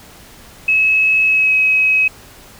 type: tone with pitch glide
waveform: sine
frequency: 2577 to 2550 Hz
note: E7 to D#7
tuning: -40 to +42 cents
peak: -10 dBFS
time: 0.68-2.08 s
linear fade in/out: 5 ms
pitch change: -18 cents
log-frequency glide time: 1.26-1.53 s
effects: pink hiss -41 dBFS RMS until 2.59 s